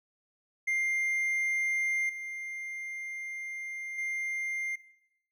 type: tone with level steps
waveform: triangle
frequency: 2100 Hz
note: C7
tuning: 6 cents sharp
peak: -25 / -34 / -29 dBFS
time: 0.67-4.76 s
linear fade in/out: 10 ms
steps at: 2.09 / 3.98 s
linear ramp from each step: 5 ms
effects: noise-tail reverb RT60 0.9 s tail -18 dB re dry